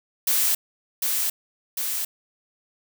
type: noise with echo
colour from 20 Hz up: blue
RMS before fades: -21 dBFS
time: 0.27-0.55 s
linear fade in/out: 5 ms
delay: 750 ms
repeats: 2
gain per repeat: -3 dB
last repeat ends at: 2.05 s
effects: none